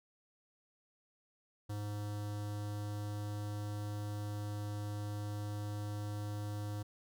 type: tone with notch filter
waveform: square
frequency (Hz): 103.83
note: G#2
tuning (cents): 0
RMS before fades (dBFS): -40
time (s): 1.69-6.83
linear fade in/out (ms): 10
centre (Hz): 2300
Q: 1.4
effects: none